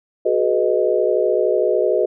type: chord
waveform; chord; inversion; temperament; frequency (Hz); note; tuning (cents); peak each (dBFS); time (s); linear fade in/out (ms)
sine; G# minor seventh; third; equal with one note detuned; 370 / 423.3 / 493.9 / 622.3; F#4 / G#4 / B4 / D#5; 0 / +33 / 0 / 0; -20; 0.25-2.06; 10
effects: none